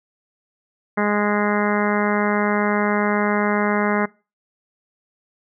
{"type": "harmonic tone", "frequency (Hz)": 207.3, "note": "G#3", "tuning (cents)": -3, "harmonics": [1, 2, 3, 4, 5, 6, 7, 8, 9, 10], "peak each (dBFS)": [-21, -24, -26, -27, -28, -29, -29, -30, -31, -31], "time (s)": [0.97, 4.06], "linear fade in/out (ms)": 10, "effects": ["noise-tail reverb RT60 0.3 s tail -22 dB re dry"]}